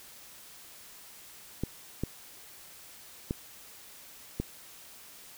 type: clicks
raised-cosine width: 3 ms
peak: -17 dBFS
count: 4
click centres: 1.636 / 2.036 / 3.309 / 4.4 s
effects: white hiss -51 dBFS RMS until 5.37 s